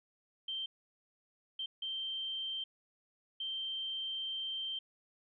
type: tone bursts at uneven times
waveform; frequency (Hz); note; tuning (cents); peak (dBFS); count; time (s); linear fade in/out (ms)
sine; 3136; G7; 0; -36; 4; 0.48-0.66 / 1.59-1.66 / 1.82-2.64 / 3.4-4.79; 5
effects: none